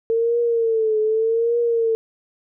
sine tone with vibrato, 451.7 Hz, A4, 45 cents sharp, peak -16 dBFS, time 0.1-1.95 s, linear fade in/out 0 ms, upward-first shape triangle, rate 0.84 Hz, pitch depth 90 cents each way, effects none

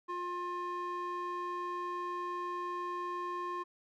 square tone with band-pass filter, 354.3 Hz, F4, 25 cents sharp, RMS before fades -38 dBFS, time 0.08-3.64 s, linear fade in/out 20 ms, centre 950 Hz, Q 2.5, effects none

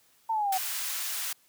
sine linear sweep, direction down, 912 to 740 Hz, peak -25 dBFS, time 0.29-0.58 s, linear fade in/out 10 ms
white high-pass noise, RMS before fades -33 dBFS, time 0.52-1.33 s, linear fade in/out 5 ms, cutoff 1100 Hz, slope 12 dB/octave
effects white hiss -64 dBFS RMS until 1.48 s + high-pass 60 Hz 12 dB/octave

